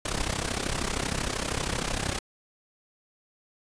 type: noise with amplitude modulation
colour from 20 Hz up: pink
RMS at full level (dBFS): -26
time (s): 0.05-2.19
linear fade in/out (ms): 5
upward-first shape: sine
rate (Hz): 32.9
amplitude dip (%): 80
effects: resampled to 22050 Hz